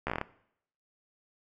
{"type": "slowing click train", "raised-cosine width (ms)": 0.5, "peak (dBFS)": -16, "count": 8, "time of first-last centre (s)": [0.07, 0.214], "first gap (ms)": 13, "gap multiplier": 1.15, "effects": ["noise-tail reverb RT60 0.7 s tail -19 dB re dry"]}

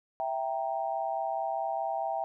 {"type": "chord", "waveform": "sine", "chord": "E diminished", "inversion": "none", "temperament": "equal", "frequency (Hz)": [659.3, 784, 932.3], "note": ["E5", "G5", "Bb5"], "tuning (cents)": [0, 0, 0], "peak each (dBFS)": [-33, -32, -38], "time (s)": [0.2, 2.24], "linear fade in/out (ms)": 0, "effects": []}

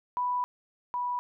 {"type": "tone pair in turn", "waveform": "sine", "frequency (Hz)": [987.8, 981], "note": ["B5", "B5"], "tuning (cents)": [0, -12], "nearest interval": "unison", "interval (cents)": 12, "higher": "first", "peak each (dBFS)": [-26, -28], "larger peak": "first", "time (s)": [[0.17, 0.44], [0.94, 1.19]], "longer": "first", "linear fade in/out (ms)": 0, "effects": []}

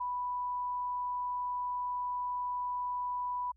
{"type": "tone", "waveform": "sine", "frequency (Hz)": 987.8, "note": "B5", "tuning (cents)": 0, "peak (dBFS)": -32, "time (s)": [0, 3.52], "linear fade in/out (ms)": 10, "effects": ["added 60 Hz sine -62 dBFS peak until 3.56 s"]}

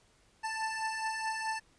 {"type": "beating tone pair", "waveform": "25% pulse", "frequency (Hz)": [880, 884.7], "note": ["A5", "A5"], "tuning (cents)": [0, 9], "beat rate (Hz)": 4.7, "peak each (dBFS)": [-35, -31], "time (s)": [0.43, 1.6], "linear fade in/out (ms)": 20, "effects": ["pink hiss -66 dBFS RMS until 1.78 s", "resampled to 22050 Hz"]}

